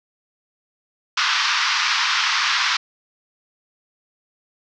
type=band-pass noise; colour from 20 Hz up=pink; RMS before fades=-20 dBFS; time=1.17-2.77 s; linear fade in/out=5 ms; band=1000 to 5700 Hz; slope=48 dB/octave; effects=none